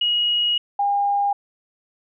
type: tone pair in turn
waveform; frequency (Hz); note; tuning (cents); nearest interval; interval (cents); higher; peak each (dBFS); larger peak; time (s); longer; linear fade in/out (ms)
sine; 2895 / 807.5; F#7 / G#5; -38 / -49; octave + minor seventh; 2211; first; -17; neither; 0.01-0.58 / 0.79-1.33; first; 5
effects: none